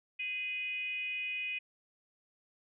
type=tone with frequency modulation; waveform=sine; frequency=2489 Hz; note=D#7; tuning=in tune; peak=-34 dBFS; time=0.19-1.59 s; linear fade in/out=10 ms; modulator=438 Hz; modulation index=0.51; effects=none